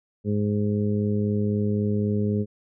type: harmonic tone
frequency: 103.83 Hz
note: G#2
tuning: in tune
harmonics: 1 / 2 / 3 / 4 / 5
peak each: -25 / -24 / -35 / -29 / -38 dBFS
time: 0.24-2.46 s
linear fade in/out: 50 ms
effects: none